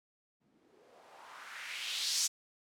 violet noise with low-pass filter sweep, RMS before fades -40 dBFS, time 0.4-2.28 s, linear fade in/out 20 ms, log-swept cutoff 200 to 6400 Hz, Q 2.3, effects none

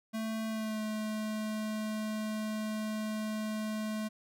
square tone with pitch glide, 221.1 to 215.6 Hz, A3 to A3, +9 to -35 cents, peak -34 dBFS, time 0.13-4.09 s, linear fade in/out 20 ms, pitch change -44 cents, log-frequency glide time 0.48-0.81 s, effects none

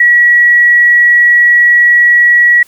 sine tone, 1925 Hz, B6, 45 cents flat, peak -3 dBFS, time 0-2.63 s, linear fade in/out 5 ms, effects white hiss -45 dBFS RMS until 2.67 s + high-pass 60 Hz 12 dB/octave

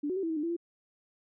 sine tone with pitch steps, 291.8 / 368.9 / 387.4 / 328.9 / 320.1 / 297.8 / 335.7 / 341.7 Hz, D4 / F#4 / G4 / E4 / D#4 / D4 / E4 / F4, -11 / -5 / -20 / -4 / +49 / +24 / +32 / -38 cents, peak -29 dBFS, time 0.03-0.566 s, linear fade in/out 10 ms, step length 67 ms, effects none

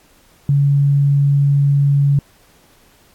sine tone, 141.3 Hz, C#3, 34 cents sharp, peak -10 dBFS, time 0.49-2.19 s, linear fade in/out 2 ms, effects pink hiss -52 dBFS RMS until 3.14 s + AAC 64 kbps

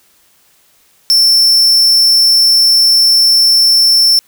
45% pulse tone, 5380 Hz, E8, 34 cents sharp, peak -6 dBFS, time 1.1-4.19 s, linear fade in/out 0 ms, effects white hiss -51 dBFS RMS until 4.27 s

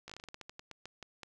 slowing click train, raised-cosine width 0.2 ms, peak -28 dBFS, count 16, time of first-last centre 0.08-1.233 s, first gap 16 ms, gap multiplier 1.2, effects none

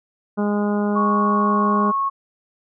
harmonic tone, 206.3 Hz, G#3, 11 cents flat, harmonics 1 / 2 / 3 / 4 / 5 / 6 / 7, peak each -19 / -25 / -29 / -31 / -33 / -35 / -36 dBFS, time 0.37-1.92 s, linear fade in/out 20 ms
sine tone with pitch glide, 1105 to 1097.4 Hz, C#6 to C#6, -6 to -18 cents, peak -18 dBFS, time 0.95-2.1 s, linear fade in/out 20 ms, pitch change -12 cents, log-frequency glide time 1.34-1.61 s
effects none

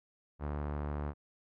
sawtooth tone with low-pass filter, 73.42 Hz, D2, in tune, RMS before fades -37 dBFS, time 0.39-1.14 s, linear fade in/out 50 ms, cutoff 1200 Hz, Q 1.3, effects none

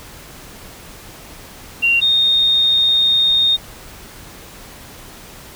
sine tone pair in turn, 2762 / 3687 Hz, F7 / A#7, -20 / -20 cents, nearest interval perfect fourth, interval 500 cents, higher second, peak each -11 dBFS, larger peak neither, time 1.82-2.01 / 2.01-3.57 s, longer second, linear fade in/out 20 ms, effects pink hiss -38 dBFS RMS until 5.55 s

